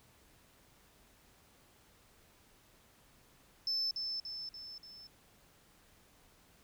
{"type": "tone with echo", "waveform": "sine", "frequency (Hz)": 5274, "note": "E8", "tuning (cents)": 0, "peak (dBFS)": -30, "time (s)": [3.67, 3.91], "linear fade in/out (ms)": 2, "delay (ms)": 290, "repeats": 4, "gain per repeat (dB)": -5, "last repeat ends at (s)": 5.07, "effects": ["tanh soft clip ceiling -29 dBFS", "pink hiss -65 dBFS RMS until 6.63 s"]}